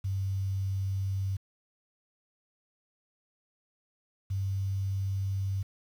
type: tone pair in turn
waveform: sine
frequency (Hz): 96.7 / 97.15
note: G2 / G2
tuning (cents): -23 / -15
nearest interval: unison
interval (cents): 8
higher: second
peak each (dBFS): -28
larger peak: neither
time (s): 0.04-1.37 / 4.3-5.63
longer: neither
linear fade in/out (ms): 10
effects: 9-bit